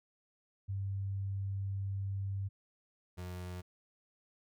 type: tone pair in turn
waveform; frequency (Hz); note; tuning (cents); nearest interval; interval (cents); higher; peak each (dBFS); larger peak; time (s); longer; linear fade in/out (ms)
sine / 35% pulse; 98 / 89.99; G2 / F#2; 0 / -48; minor second; 148; first; -34 / -39; first; 0.68-2.49 / 3.17-3.62; first; 20
effects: none